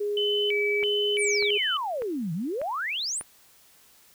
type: tone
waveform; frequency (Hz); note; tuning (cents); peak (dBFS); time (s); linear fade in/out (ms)
sine; 412.6; G#4; -11; -25; 0-1.58; 10
type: tone with vibrato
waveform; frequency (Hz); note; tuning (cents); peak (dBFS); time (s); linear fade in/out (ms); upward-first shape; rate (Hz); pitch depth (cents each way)
sine; 2637; E7; 0; -25; 0.17-1.77; 2; square; 1.5; 240
type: click train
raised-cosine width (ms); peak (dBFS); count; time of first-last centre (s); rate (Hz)
0.5; -24; 5; 0.83-3.211; 1.68
type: exponential two-way sweep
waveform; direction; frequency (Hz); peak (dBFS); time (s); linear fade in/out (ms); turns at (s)
sine; down then up; 10548 to 153.5 to 10548; -27; 1.17-3.23; 50; 2.33
effects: white hiss -57 dBFS RMS until 4.14 s